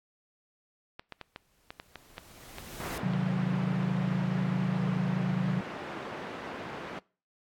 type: clicks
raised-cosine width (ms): 0.3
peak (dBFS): -24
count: 10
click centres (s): 0.995 / 1.123 / 1.213 / 1.361 / 1.705 / 1.799 / 1.957 / 2.181 / 2.584 / 3.136
type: noise with exponential growth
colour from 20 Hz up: pink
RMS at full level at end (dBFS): -39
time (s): 1.09-2.98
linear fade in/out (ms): 2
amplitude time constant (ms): 410
type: band-pass noise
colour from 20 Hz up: pink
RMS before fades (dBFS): -40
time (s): 2.8-6.99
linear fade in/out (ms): 2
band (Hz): 210 to 1900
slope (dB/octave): 12
type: chord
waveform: sine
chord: C diminished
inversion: none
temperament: equal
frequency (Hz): 130.81 / 155.56 / 185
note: C3 / Eb3 / Gb3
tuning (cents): 0 / 0 / 0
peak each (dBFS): -33 / -33 / -28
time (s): 3.03-5.61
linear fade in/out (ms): 5
effects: noise-tail reverb RT60 0.4 s tail -24 dB re dry + AAC 64 kbps